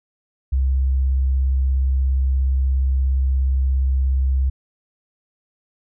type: tone with vibrato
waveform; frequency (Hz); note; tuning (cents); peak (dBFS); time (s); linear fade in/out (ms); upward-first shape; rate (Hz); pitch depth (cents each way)
sine; 66.1; C2; +18; -15; 0.52-4.5; 10; square; 17; 13
effects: none